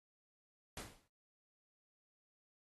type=noise with exponential decay; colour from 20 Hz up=pink; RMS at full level=-43 dBFS; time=0.77-1.08 s; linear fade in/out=2 ms; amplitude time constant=67 ms; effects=AAC 32 kbps